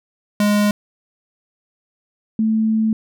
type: tone pair in turn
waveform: square / sine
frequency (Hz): 207.1 / 220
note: G#3 / A3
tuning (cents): -5 / 0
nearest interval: minor second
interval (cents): 105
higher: second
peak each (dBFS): -14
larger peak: neither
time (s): 0.4-0.71 / 2.39-2.93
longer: second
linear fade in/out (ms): 2
effects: none